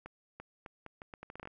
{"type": "accelerating click train", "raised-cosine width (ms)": 0.5, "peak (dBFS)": -30, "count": 13, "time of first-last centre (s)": [0.06, 1.474], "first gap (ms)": 340, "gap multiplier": 0.77, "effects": []}